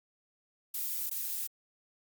violet noise with dropouts, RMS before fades -35 dBFS, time 0.74-1.47 s, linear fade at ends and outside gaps 5 ms, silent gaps 1.096-1.111 s, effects Opus 48 kbps

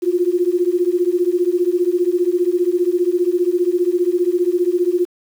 sine beating tone pair, 347.4 / 362.4 Hz, F4 / F#4, -9 / -36 cents, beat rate 15 Hz, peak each -17 dBFS, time 0.02-5.06 s, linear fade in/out 20 ms, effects 7-bit

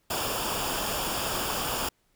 pink noise with comb filter, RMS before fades -30 dBFS, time 0.1-1.89 s, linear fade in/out 5 ms, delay 0.49 ms, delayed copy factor -0.65, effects pink hiss -70 dBFS RMS until 2.15 s

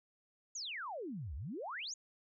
sine exponential two-way sweep, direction down then up, 7040 to 61.74 to 7040 Hz, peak -40 dBFS, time 0.55-1.94 s, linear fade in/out 5 ms, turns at 1.35 s, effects none

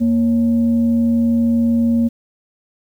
sine tone with frequency modulation, 233.1 Hz, A#3, in tune, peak -12 dBFS, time 0-2.09 s, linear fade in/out 20 ms, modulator 319 Hz, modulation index 0.26, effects 8-bit

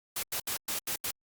white noise bursts at uneven times, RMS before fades -33 dBFS, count 6, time 0.16-0.23 / 0.32-0.4 / 0.47-0.57 / 0.68-0.79 / 0.87-0.96 / 1.04-1.11 s, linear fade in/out 5 ms, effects Opus 48 kbps

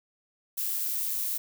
violet noise with amplitude modulation, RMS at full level -29 dBFS, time 0.57-1.38 s, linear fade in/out 10 ms, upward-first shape sine, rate 107 Hz, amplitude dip 30%, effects none

